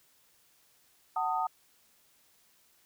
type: chord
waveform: sine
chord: D# diminished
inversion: first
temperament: just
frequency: 746.7 / 896 / 1244.5 Hz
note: F#5 / A5 / D#6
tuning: +16 / +31 / 0 cents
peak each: -32 / -32 / -33 dBFS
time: 1.16-1.47 s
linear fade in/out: 5 ms
effects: white hiss -66 dBFS RMS until 2.85 s